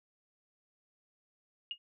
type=tone with exponential decay; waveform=sine; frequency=2856 Hz; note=F7; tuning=38 cents sharp; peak=-31 dBFS; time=1.71-1.78 s; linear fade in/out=1 ms; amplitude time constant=15 ms; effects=none